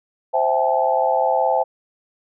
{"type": "chord", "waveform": "sine", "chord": "A minor seventh", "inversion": "first", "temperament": "equal with one note detuned", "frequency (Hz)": [523.3, 659.3, 784, 863.4], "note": ["C5", "E5", "G5", "A5"], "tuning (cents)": [0, 0, 0, -33], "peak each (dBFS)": -21, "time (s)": [0.33, 1.64], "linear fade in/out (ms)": 20, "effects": []}